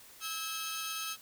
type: tone cluster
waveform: 15% pulse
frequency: 1299 / 1630 / 3099 / 3243 / 4392 Hz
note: E6 / G#6 / G7 / G#7 / C#8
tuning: -26 / -33 / -21 / -42 / -17 cents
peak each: -32 / -40 / -37 / -37 / -39 dBFS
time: 0.2-1.17 s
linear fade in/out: 50 ms
effects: white hiss -55 dBFS RMS until 1.21 s